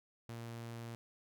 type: tone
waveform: sawtooth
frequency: 116.4 Hz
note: A#2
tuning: 2 cents flat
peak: -40 dBFS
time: 0.29-0.95 s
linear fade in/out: 0 ms
effects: none